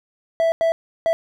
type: tone bursts at uneven times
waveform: triangle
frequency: 659 Hz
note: E5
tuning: 1 cent flat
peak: -13 dBFS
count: 3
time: 0.4-0.52 / 0.61-0.72 / 1.06-1.13 s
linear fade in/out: 0 ms
effects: none